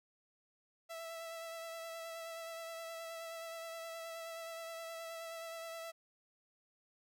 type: tone with vibrato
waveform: sawtooth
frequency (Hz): 660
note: E5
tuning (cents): +2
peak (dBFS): -40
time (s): 0.89-5.92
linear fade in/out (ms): 20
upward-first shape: sine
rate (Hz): 9.5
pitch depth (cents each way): 18
effects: none